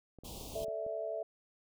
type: clicks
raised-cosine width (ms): 2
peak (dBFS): -38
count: 8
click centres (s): 0.187 / 0.236 / 0.294 / 0.373 / 0.412 / 0.521 / 0.683 / 0.865
type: band-stop noise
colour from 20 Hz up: pink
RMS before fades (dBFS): -46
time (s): 0.24-0.65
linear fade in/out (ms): 10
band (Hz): 980 to 2800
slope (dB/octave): 48
type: chord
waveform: sine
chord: A suspended fourth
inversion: none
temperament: equal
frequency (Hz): 440 / 587.3 / 659.3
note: A4 / D5 / E5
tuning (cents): 0 / 0 / 0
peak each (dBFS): -42 / -42 / -37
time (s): 0.55-1.23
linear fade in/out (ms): 5
effects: none